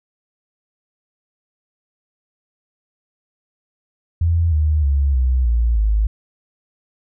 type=tone with pitch steps; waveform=sine; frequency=83.9 / 76.49 / 69.74 / 63.58 / 57.97 / 52.85 Hz; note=E2 / D#2 / C#2 / C2 / A#1 / G#1; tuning=+31 / -29 / +11 / -49 / -9 / +31 cents; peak=-13 dBFS; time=4.21-6.07 s; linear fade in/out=5 ms; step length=310 ms; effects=none